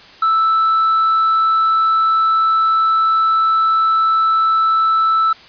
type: tone with hard clipping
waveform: sine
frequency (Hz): 1318.5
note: E6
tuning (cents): 0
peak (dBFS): -12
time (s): 0.22-5.33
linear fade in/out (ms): 5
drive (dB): 2
effects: white hiss -41 dBFS RMS until 5.48 s + resampled to 11025 Hz